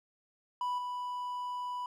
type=tone with level steps; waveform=triangle; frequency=987.8 Hz; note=B5; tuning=in tune; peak=-29 / -33 dBFS; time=0.61-1.86 s; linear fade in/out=2 ms; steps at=0.78 s; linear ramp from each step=5 ms; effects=none